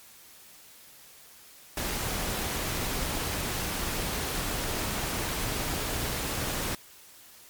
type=noise; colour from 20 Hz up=pink; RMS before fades=-31 dBFS; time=1.77-6.75 s; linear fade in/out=2 ms; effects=white hiss -52 dBFS RMS until 7.49 s + MP3 96 kbps